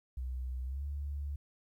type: tone with pitch glide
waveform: sine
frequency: 63.4 to 71.58 Hz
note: B1 to D2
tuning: +46 to -44 cents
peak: -35 dBFS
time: 0.17-1.36 s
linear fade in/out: 5 ms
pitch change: +210 cents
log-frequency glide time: 0.64-0.84 s
effects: 12-bit